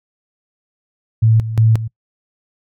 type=tone with tremolo; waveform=sine; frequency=111.6 Hz; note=A2; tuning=25 cents sharp; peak=-8 dBFS; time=1.22-1.88 s; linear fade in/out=10 ms; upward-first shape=square; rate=2.8 Hz; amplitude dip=75%; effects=noise-tail reverb RT60 0.1 s tail -24 dB re dry